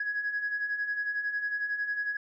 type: beating tone pair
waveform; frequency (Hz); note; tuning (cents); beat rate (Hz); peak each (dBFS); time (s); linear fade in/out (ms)
sine; 1661 / 1672; G#6 / G#6; 0 / +11; 11; -36 / -29; 0-2.17; 5
effects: tanh soft clip ceiling -23 dBFS